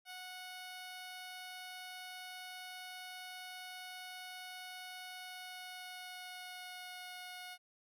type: tone with pitch glide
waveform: 10% pulse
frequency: 735 to 727.4 Hz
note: F#5 to F#5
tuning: -12 to -30 cents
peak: -38 dBFS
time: 0.05-7.58 s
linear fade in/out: 50 ms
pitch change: -18 cents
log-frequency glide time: 5.15-7.15 s
effects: none